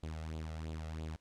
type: tone with flanger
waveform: sawtooth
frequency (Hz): 79.1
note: D#2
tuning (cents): +29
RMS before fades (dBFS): -42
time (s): 0.03-1.16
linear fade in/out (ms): 0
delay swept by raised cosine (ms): 0.26 to 1.56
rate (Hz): 3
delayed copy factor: +0.65
effects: pink hiss -75 dBFS RMS until 1.2 s + low-pass 8000 Hz 12 dB/octave